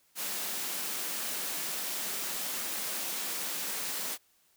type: high-pass noise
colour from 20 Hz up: white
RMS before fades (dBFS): -35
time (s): 0.15-4.18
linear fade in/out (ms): 50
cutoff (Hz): 160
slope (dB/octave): 96
effects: white hiss -68 dBFS RMS until 4.56 s